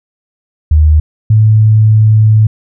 sine tone pair in turn, 76.8 / 108.61 Hz, D#2 / A2, -22 / -22 cents, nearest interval tritone, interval 600 cents, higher second, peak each -3 dBFS, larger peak neither, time 0.71-1 / 1.3-2.47 s, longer second, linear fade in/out 5 ms, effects none

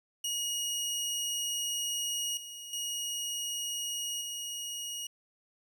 20% pulse tone with level steps, 2885 Hz, F#7, 44 cents flat, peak -26 / -37 / -28 / -31 dBFS, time 0.24-5.07 s, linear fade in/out 5 ms, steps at 2.37 / 2.73 / 4.21 s, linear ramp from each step 2 ms, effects 11-bit

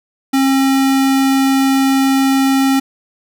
square tone, 269.3 Hz, C#4, 50 cents flat, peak -11 dBFS, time 0.33-2.8 s, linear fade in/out 10 ms, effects none

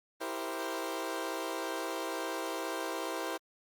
20% pulse chord, C dominant seventh, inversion first, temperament equal, 329.6 / 392 / 466.2 / 523.3 Hz, E4 / G4 / Bb4 / C5, 0 / 0 / 0 / 0 cents, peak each -34 / -36 / -37 / -35 dBFS, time 0.2-3.38 s, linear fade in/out 20 ms, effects Opus 32 kbps

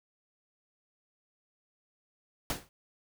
pink noise with exponential decay, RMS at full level -29 dBFS, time 2.5-2.69 s, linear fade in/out 1 ms, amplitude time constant 40 ms, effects none

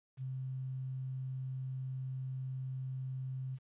sine tone with quantisation, 130.81 Hz, C3, in tune, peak -37 dBFS, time 0.17-3.59 s, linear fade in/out 50 ms, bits 11, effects resampled to 8000 Hz

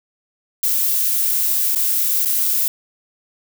violet noise with dropouts, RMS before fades -18 dBFS, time 0.63-2.68 s, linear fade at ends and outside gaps 2 ms, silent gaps 1.75-1.758 / 2.25-2.256 s, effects none

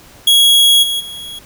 45% pulse tone with level steps, 3322 Hz, G#7, in tune, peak -6 / -15 / -26 dBFS, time 0.27-1.39 s, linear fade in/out 5 ms, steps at 0.82 / 0.99 s, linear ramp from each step 20 ms, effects pink hiss -42 dBFS RMS until 1.45 s

